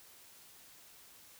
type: silence
effects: white hiss -58 dBFS RMS until 1.39 s